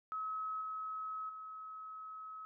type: tone with level steps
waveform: sine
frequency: 1283 Hz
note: E6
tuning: 47 cents flat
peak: -37 / -39 / -45 dBFS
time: 0.12-2.45 s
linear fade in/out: 0 ms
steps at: 0.61 / 1.29 s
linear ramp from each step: 5 ms
effects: none